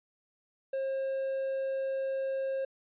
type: tone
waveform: triangle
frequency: 536 Hz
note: C5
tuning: 42 cents sharp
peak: -28 dBFS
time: 0.73-2.65 s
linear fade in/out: 5 ms
effects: resampled to 8000 Hz